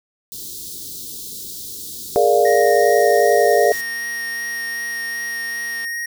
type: band-stop noise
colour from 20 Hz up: white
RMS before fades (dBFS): -32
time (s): 0.32-3.81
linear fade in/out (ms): 0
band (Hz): 450 to 3600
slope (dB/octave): 48
type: chord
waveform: sine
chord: Bb dominant seventh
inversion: third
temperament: equal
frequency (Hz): 415.3 / 466.2 / 587.3 / 698.5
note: Ab4 / Bb4 / D5 / F5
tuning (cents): 0 / 0 / 0 / 0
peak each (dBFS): -17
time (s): 2.16-3.72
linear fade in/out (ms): 0
type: tone with vibrato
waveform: square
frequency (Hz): 1864.7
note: A#6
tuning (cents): 0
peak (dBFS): -24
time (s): 2.45-6.06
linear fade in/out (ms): 5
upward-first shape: sine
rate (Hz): 2.6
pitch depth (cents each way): 10
type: click train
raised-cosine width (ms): 0.2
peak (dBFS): -24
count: 488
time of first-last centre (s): 3.72-5.847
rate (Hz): 229
effects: none